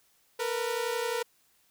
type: tone pair together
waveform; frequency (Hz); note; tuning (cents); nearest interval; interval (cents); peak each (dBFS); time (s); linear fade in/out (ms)
sawtooth; 457 / 488.4; A#4 / B4; -34 / -19; minor second; 115; -28; 0.39-1.23; 10
effects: white hiss -67 dBFS RMS until 1.7 s